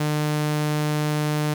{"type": "tone", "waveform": "sawtooth", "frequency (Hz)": 150.6, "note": "D3", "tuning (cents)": 44, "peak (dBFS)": -17, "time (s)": [0, 1.54], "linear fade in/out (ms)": 5, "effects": ["8-bit"]}